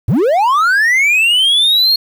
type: linear sweep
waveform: triangle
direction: up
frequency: 78 to 4321 Hz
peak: -7 dBFS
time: 0.08-1.96 s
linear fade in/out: 5 ms
effects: 7-bit